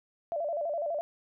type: tone with vibrato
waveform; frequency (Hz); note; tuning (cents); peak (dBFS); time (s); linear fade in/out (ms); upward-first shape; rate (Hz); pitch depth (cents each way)
sine; 630; D#5; +21; -29; 0.32-1.01; 0; square; 12; 120
effects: none